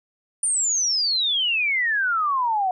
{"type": "exponential sweep", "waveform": "sine", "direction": "down", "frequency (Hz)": [9320, 722], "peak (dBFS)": -19, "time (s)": [0.43, 2.71], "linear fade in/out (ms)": 2, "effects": []}